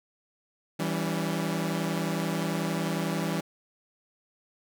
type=chord; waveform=sawtooth; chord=C# diminished; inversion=first; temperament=equal with one note detuned; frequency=164.81 / 196 / 284.5 Hz; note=E3 / G3 / C#4; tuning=0 / 0 / +45 cents; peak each=-26 / -28 / -31 dBFS; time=0.79-3.41 s; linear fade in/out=10 ms; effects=none